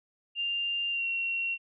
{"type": "tone with pitch glide", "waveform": "sine", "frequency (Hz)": [2794, 2737], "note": ["F7", "F7"], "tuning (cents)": [0, -36], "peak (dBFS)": -28, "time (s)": [0.35, 1.58], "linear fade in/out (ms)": 50, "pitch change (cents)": -36, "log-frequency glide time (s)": [0.9, 1.06], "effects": []}